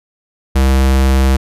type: tone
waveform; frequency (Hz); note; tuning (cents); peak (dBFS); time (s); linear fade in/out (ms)
square; 66.3; C2; +23; -9; 0.55-1.37; 10
effects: resampled to 32000 Hz